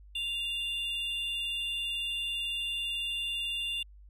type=tone pair together; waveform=triangle; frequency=2794 / 3524 Hz; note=F7 / A7; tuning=0 / +2 cents; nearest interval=major third; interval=402 cents; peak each=-31 / -35 dBFS; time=0.15-3.83 s; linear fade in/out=5 ms; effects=added 50 Hz sine -50 dBFS peak until 4.09 s + resampled to 32000 Hz